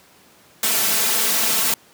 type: noise with comb filter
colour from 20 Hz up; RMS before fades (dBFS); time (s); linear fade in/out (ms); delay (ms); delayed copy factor
white; -19; 0.63-1.74; 2; 4.5; +0.65
effects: pink hiss -51 dBFS RMS until 1.93 s + high-pass 150 Hz 12 dB/octave